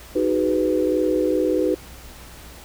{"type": "chord", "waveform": "sine", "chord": "G# minor seventh", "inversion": "second", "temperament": "just", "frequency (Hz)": [311.5, 373.8, 415.3, 498.4], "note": ["D#4", "F#4", "G#4", "B4"], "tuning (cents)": [2, 18, 0, 16], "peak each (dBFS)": [-22, -22, -28, -22], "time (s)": [0.15, 1.75], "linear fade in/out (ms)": 10, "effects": ["added 60 Hz sine -43 dBFS peak until 2.64 s", "pink hiss -43 dBFS RMS until 2.64 s"]}